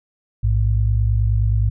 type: tone pair together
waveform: sine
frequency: 57.51 / 107 Hz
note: A#1 / A2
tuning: -23 / -48 cents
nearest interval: major seventh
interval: 1075 cents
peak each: -17 dBFS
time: 0.43-1.7 s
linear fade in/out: 10 ms
effects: none